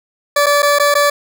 20% pulse tone with dropouts, 578 Hz, D5, 28 cents flat, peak -5 dBFS, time 0.36-1.1 s, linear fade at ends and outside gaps 5 ms, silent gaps 0.461-0.465 / 0.622-0.628 / 0.787-0.797 / 0.942-0.951 s, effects none

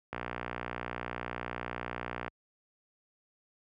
click train, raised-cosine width 0.5 ms, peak -20 dBFS, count 130, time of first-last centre 0.13-2.28 s, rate 60 Hz, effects high-pass 60 Hz 12 dB/octave

